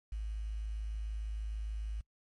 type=tone with quantisation; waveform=sine; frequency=53.3 Hz; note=G#1; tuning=46 cents sharp; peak=-35 dBFS; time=0.12-2.01 s; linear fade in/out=5 ms; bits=10; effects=noise-tail reverb RT60 0.1 s tail -25 dB re dry + MP3 48 kbps